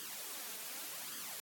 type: noise with flanger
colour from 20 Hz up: white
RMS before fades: -45 dBFS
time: 0-1.4 s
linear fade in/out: 0 ms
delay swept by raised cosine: 0.62 to 4.62 ms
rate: 0.86 Hz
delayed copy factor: +0.65
effects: high-pass 200 Hz 12 dB/octave + AAC 64 kbps